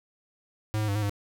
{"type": "tone with pitch steps", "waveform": "square", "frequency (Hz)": [107.6, 107, 100.3, 106.3, 101.6], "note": ["A2", "A2", "G2", "G#2", "G#2"], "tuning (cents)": [-38, -48, 40, 41, -38], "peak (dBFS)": -26, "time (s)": [0.74, 1.095], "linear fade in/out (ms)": 0, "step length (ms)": 71, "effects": []}